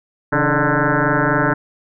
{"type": "tone with frequency modulation", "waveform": "sine", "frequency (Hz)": 600, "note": "D5", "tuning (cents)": 37, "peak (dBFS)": -13, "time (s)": [0.32, 1.54], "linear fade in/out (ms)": 10, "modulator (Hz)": 147, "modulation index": 7.3, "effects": []}